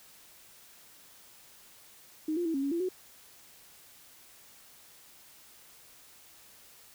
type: tone with pitch steps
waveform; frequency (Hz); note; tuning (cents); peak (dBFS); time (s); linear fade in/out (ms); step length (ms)
sine; 311.6 / 349.2 / 325.8 / 273 / 279.3 / 339 / 368.9; D#4 / F4 / E4 / C#4 / C#4 / E4 / F#4; +3 / 0 / -20 / -26 / +13 / +49 / -5; -28; 2.28-2.889; 5; 87
effects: white hiss -56 dBFS RMS until 6.94 s